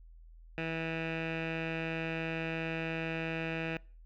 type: tone with low-pass filter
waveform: 15% pulse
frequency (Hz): 162.9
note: E3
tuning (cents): -20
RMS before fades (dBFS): -36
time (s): 0.58-3.77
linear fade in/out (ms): 0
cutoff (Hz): 2400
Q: 6
effects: noise-tail reverb RT60 0.4 s tail -24 dB re dry + added 41 Hz sine -51 dBFS peak until 4.05 s